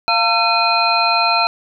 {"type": "tone cluster", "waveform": "sine", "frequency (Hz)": [694, 906, 1350, 2481, 4132], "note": ["F5", "A#5", "E6", "D#7", "C8"], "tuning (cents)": [-11, -50, 41, -6, -22], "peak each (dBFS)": -19, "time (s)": [0.08, 1.47], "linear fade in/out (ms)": 0, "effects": []}